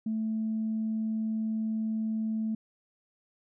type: tone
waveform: sine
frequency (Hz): 220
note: A3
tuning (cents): 0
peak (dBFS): -27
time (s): 0.06-2.55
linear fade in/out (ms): 5
effects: tanh soft clip ceiling -23 dBFS